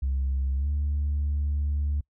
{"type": "tone with pitch glide", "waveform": "sine", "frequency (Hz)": [67, 72.64], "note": ["C2", "D2"], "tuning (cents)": [42, -18], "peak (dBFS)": -22, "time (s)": [0.02, 2.01], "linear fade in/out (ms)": 10, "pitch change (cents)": 140, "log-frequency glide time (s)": [0.56, 0.68], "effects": ["noise-tail reverb RT60 0.1 s tail -25 dB re dry", "tanh soft clip ceiling -21 dBFS"]}